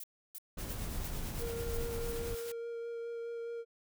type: noise bursts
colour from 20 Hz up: violet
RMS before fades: -45 dBFS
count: 7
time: 0-2.119 s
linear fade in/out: 2 ms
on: 37 ms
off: 310 ms
type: noise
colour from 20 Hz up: brown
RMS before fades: -39 dBFS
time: 0.57-2.35 s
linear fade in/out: 5 ms
type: noise with tremolo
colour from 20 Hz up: white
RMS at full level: -46 dBFS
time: 0.58-2.52 s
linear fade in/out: 5 ms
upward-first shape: triangle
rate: 9 Hz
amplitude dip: 45%
type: tone with vibrato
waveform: triangle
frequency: 466.2 Hz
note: A#4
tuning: in tune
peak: -36 dBFS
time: 1.38-3.65 s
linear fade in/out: 50 ms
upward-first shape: sine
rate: 4.8 Hz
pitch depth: 10 cents each way
effects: none